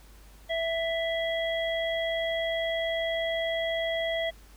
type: harmonic tone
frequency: 660 Hz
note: E5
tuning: 2 cents sharp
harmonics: 1 / 3 / 5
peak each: -28 / -33 / -35 dBFS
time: 0.49-4.31 s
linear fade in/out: 20 ms
effects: added 50 Hz sine -50 dBFS peak until 4.56 s + pink hiss -57 dBFS RMS until 4.56 s